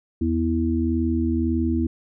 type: harmonic tone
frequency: 81.8 Hz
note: E2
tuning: 13 cents flat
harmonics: 1 / 3 / 4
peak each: -24 / -23 / -24 dBFS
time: 0.21-1.87 s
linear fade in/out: 5 ms
effects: none